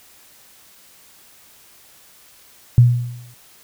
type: tone with exponential decay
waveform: sine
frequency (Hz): 121.2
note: B2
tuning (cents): -32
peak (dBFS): -4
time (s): 2.78-3.34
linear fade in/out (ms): 0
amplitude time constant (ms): 120
effects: white hiss -49 dBFS RMS until 3.63 s